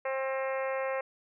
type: harmonic tone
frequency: 266.1 Hz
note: C4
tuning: 29 cents sharp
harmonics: 2 / 3 / 4 / 5 / 6 / 7 / 8 / 9 / 10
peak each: -31 / -40 / -39 / -44 / -45 / -42 / -43 / -48 / -50 dBFS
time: 0.05-1.01 s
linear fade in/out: 5 ms
effects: none